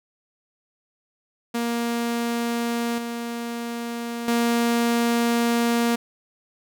sawtooth tone with level steps, 235 Hz, A#3, 14 cents sharp, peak -19 / -24 / -15 dBFS, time 1.54-5.96 s, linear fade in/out 10 ms, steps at 2.98 / 4.28 s, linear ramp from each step 2 ms, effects none

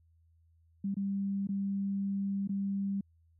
sine tone with dropouts, 197.5 Hz, G3, 13 cents sharp, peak -30 dBFS, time 0.84-3.01 s, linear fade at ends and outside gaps 5 ms, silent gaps 0.944-0.967 / 1.472-1.489 / 2.475-2.492 s, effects added 82 Hz sine -63 dBFS peak until 3.39 s

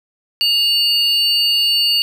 triangle tone pair together, 2839 / 4499 Hz, F7 / C#8, +28 / +25 cents, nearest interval minor sixth, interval 797 cents, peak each -14 dBFS, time 0.41-2.02 s, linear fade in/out 0 ms, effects none

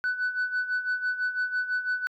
sine tone with tremolo, 1494 Hz, F#6, 16 cents sharp, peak -21 dBFS, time 0.04-2.07 s, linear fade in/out 0 ms, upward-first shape sine, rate 6 Hz, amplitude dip 75%, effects tanh soft clip ceiling -22 dBFS

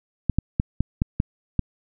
clicks, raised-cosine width 5 ms, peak -7 dBFS, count 7, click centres 0.297 / 0.386 / 0.599 / 0.806 / 1.019 / 1.201 / 1.593 s, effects none

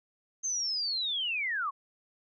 sine linear sweep, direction down, 6380 to 1046.5 Hz, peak -29 dBFS, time 0.43-1.71 s, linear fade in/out 20 ms, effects none

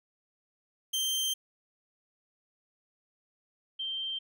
sawtooth / sine tone pair in turn, 3142 / 3142 Hz, G7 / G7, +3 / +3 cents, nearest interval unison, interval 0 cents, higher neither, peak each -25 / -32 dBFS, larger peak first, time 0.93-1.34 / 3.79-4.19 s, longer first, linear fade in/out 10 ms, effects none

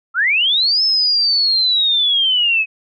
sine linear two-way sweep, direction up then down, 1284 to 5274 to 2531 Hz, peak -12 dBFS, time 0.14-2.66 s, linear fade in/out 50 ms, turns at 0.83 s, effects none

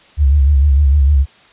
sine tone with vibrato, 70.5 Hz, C#2, 30 cents sharp, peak -7 dBFS, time 0.17-1.26 s, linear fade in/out 50 ms, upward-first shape sine, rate 6.6 Hz, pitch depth 91 cents each way, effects white hiss -46 dBFS RMS until 1.52 s + resampled to 8000 Hz

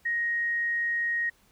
sine tone, 1875 Hz, A#6, 10 cents sharp, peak -25 dBFS, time 0.05-1.3 s, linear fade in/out 10 ms, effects pink hiss -63 dBFS RMS until 1.51 s

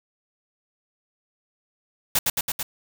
white noise with echo, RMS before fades -20 dBFS, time 2.15-2.19 s, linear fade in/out 5 ms, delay 110 ms, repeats 4, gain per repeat -2 dB, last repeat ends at 2.63 s, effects none

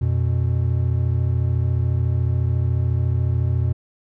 triangle tone pair together, 87.31 / 121.34 Hz, F2 / B2, 0 / -30 cents, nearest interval tritone, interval 570 cents, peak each -18 dBFS, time 0.01-3.73 s, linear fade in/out 10 ms, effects none

